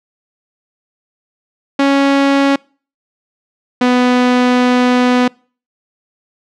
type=tone pair in turn; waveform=sawtooth; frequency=277.2 / 248.6 Hz; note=C#4 / B3; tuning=0 / +12 cents; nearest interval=major second; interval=188 cents; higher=first; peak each=-5 dBFS; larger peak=neither; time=1.79-2.56 / 3.81-5.28 s; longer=second; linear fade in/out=5 ms; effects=noise-tail reverb RT60 0.4 s tail -26 dB re dry + low-pass 4000 Hz 12 dB/octave